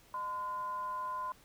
sine tone with frequency modulation, 1022 Hz, C6, 41 cents flat, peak -35 dBFS, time 0.14-1.32 s, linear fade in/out 2 ms, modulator 412 Hz, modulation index 0.33, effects pink hiss -62 dBFS RMS until 1.44 s

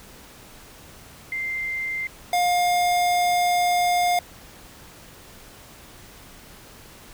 sine / square tone pair in turn, 2089 / 709.3 Hz, C7 / F5, -3 / +27 cents, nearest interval octave + perfect fifth, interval 1870 cents, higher first, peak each -25 / -19 dBFS, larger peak second, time 1.32-2.07 / 2.33-4.19 s, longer second, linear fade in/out 2 ms, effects pink hiss -46 dBFS RMS until 7.13 s

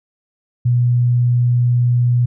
sine tone, 121.9 Hz, B2, 22 cents flat, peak -11 dBFS, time 0.65-2.26 s, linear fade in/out 10 ms, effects none

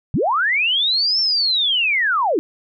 sine linear two-way sweep, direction up then down, 96 to 5430 to 276.8 Hz, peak -15 dBFS, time 0.14-2.39 s, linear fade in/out 0 ms, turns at 1.2 s, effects none

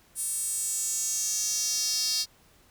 square tone with high-pass filter sweep, 250 Hz, B3, 21 cents sharp, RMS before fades -29 dBFS, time 0.15-2.26 s, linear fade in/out 50 ms, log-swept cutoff 9200 to 4800 Hz, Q 4.9, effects pink hiss -60 dBFS RMS until 2.7 s

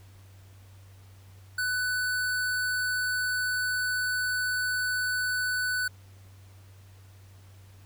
square tone, 1494 Hz, F#6, 16 cents sharp, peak -27 dBFS, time 1.58-5.88 s, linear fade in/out 5 ms, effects added 96 Hz sine -49 dBFS peak until 7.85 s + pink hiss -60 dBFS RMS until 7.85 s

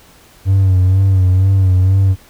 triangle tone with vibrato, 94.6 Hz, F#2, 39 cents sharp, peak -5 dBFS, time 0.45-2.16 s, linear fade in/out 50 ms, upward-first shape sine, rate 2.1 Hz, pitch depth 50 cents each way, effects tanh soft clip ceiling -2 dBFS + pink hiss -45 dBFS RMS until 2.29 s

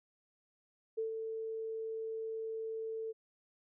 sine tone with ADSR envelope, 445.3 Hz, A4, 21 cents sharp, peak -32 dBFS, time 0.97-3.13 s, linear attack 16 ms, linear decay 120 ms, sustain -5 dB, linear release 26 ms, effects none

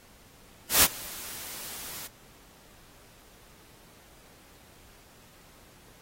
white noise with ADSR envelope, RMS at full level -17 dBFS, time 0.69-2.08 s, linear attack 140 ms, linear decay 44 ms, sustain -23 dB, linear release 20 ms, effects pink hiss -56 dBFS RMS until 6.01 s + AAC 48 kbps

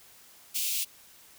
white high-pass noise, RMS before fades -30 dBFS, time 0.54-0.85 s, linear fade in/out 20 ms, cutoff 2400 Hz, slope 48 dB/octave, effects white hiss -55 dBFS RMS until 1.38 s

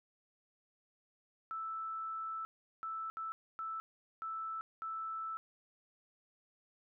sine tone bursts at uneven times, 1318 Hz, E6, 1 cent flat, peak -38 dBFS, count 6, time 1.51-2.45 / 2.83-3.1 / 3.17-3.32 / 3.59-3.8 / 4.22-4.61 / 4.82-5.37 s, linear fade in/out 0 ms, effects none

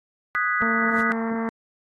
sine chord, G# minor seventh, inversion second, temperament equal, 1244.5 / 1480 / 1661.2 / 1975.5 Hz, D#6 / F#6 / G#6 / B6, 0 / 0 / 0 / 0 cents, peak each -25 / -25 / -30 / -26 dBFS, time 0.35-1.12 s, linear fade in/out 0 ms
harmonic tone, 226.8 Hz, A#3, 47 cents flat, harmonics 1 / 2 / 3 / 4 / 5 / 6 / 7 / 8 / 9, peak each -25 / -31 / -35 / -37 / -39 / -41 / -42 / -43 / -44 dBFS, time 0.62-1.49 s, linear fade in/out 0 ms
pink noise with exponential growth, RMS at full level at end -39 dBFS, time 0.83-1.01 s, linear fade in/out 1 ms, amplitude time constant 38 ms
effects AAC 32 kbps

